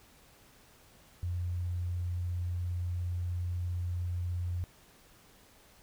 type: tone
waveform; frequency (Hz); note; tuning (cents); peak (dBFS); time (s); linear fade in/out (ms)
sine; 88.3; F2; +20; -31; 1.23-4.64; 0
effects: pink hiss -60 dBFS RMS until 5.82 s